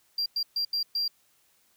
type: tone bursts at uneven times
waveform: sine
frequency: 4749 Hz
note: D8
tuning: 18 cents sharp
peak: -23 dBFS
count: 5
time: 0.18-0.26 / 0.36-0.43 / 0.56-0.65 / 0.73-0.83 / 0.95-1.08 s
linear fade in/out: 5 ms
effects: tanh soft clip ceiling -24 dBFS + white hiss -66 dBFS RMS until 1.76 s